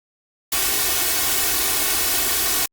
white noise with comb filter, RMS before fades -20 dBFS, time 0.52-2.66 s, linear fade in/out 5 ms, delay 2.7 ms, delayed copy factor +0.85, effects Opus 48 kbps

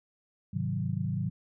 sine chord, Ab dominant seventh, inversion none, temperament equal, 103.83 / 130.81 / 155.56 / 185 Hz, Ab2 / C3 / Eb3 / Gb3, 0 / 0 / 0 / 0 cents, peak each -34 dBFS, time 0.53-1.3 s, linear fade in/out 10 ms, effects none

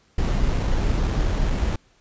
brown noise with sample-and-hold, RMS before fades -21 dBFS, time 0.18-1.76 s, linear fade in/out 5 ms, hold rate 4900 Hz, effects pink hiss -60 dBFS RMS until 2 s + resampled to 16000 Hz

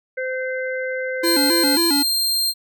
harmonic tone, 516 Hz, C5, 24 cents flat, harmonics 1 / 3 / 4, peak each -24 / -28 / -31 dBFS, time 0.17-1.76 s, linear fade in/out 10 ms
square tone with vibrato, 310 Hz, D#4, 6 cents flat, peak -19 dBFS, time 1.23-2.03 s, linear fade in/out 10 ms, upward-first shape square, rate 3.7 Hz, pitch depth 150 cents each way
sawtooth tone, 4186 Hz, C8, in tune, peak -15 dBFS, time 1.23-2.54 s, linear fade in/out 50 ms
effects none

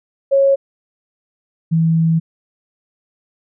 sine tone pair in turn, 549 / 163.22 Hz, C#5 / E3, -17 / -17 cents, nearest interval octave + major sixth, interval 2100 cents, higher first, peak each -9 / -11 dBFS, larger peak first, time 0.31-0.56 / 1.71-2.2 s, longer second, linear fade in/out 20 ms, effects none

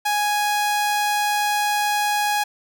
sawtooth tone, 830.6 Hz, G#5, in tune, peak -15 dBFS, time 0.05-2.44 s, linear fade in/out 10 ms, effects none

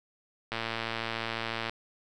click train, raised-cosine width 0.3 ms, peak -16 dBFS, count 135, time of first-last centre 0.52-1.695 s, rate 114 Hz, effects none

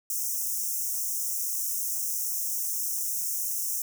white high-pass noise, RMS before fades -30 dBFS, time 0.1-3.82 s, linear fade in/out 2 ms, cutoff 5500 Hz, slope 96 dB/octave, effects none

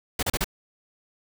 pink noise bursts, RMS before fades -25 dBFS, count 4, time 0.19-0.444 s, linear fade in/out 5 ms, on 38 ms, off 34 ms, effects none

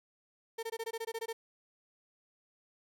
35% pulse tone bursts, 453.7 Hz, A#4, 47 cents flat, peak -34 dBFS, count 11, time 0.58-1.33 s, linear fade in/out 10 ms, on 50 ms, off 20 ms, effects none

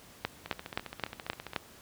two click trains, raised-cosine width 0.3 ms, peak -23 / -13 dBFS, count 17 / 6, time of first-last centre 0.46-1.534 / 0.25-1.562 s, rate 14.9 / 3.81 Hz, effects pink hiss -54 dBFS RMS until 1.81 s + high-pass 60 Hz 12 dB/octave

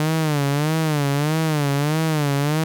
sawtooth tone with vibrato, 150 Hz, D3, 37 cents sharp, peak -14 dBFS, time 0-2.64 s, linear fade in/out 2 ms, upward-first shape sine, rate 1.6 Hz, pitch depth 120 cents each way, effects none

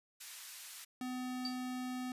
white band-pass noise, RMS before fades -50 dBFS, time 0.2-0.85 s, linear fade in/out 10 ms, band 1400 to 13000 Hz, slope 12 dB/octave
square tone, 252.6 Hz, B3, 39 cents sharp, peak -39 dBFS, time 1.01-2.12 s, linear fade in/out 2 ms
sine tone with exponential decay, 4637 Hz, D8, 23 cents flat, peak -34 dBFS, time 1.45-1.59 s, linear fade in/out 2 ms, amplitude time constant 30 ms
effects resampled to 32000 Hz

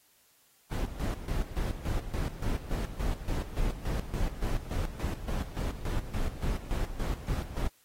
brown noise with tremolo, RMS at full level -30 dBFS, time 0.71-7.68 s, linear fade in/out 10 ms, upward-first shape square, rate 3.5 Hz, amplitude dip 70%, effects white hiss -65 dBFS RMS until 7.84 s + AAC 48 kbps

